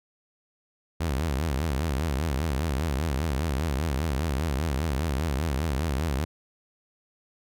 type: tone with vibrato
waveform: sawtooth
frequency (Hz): 73.42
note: D2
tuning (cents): 0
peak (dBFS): -21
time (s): 1-6.25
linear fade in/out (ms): 10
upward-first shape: triangle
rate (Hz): 5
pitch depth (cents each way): 280
effects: none